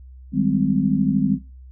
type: chord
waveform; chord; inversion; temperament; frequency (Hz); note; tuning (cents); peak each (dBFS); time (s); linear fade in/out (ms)
sine; Ab major seventh; second; just; 155.74 / 194.67 / 207.7 / 259.6; Eb3 / G3 / Ab3 / C4; +2 / -12 / 0 / -13; -24 / -22 / -22 / -21; 0.32-1.39; 50
effects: noise-tail reverb RT60 0.3 s tail -17 dB re dry + added 64 Hz sine -39 dBFS peak until 1.71 s